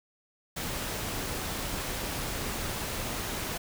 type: noise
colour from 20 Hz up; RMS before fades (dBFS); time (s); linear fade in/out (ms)
pink; -34; 0.56-3.58; 10
effects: none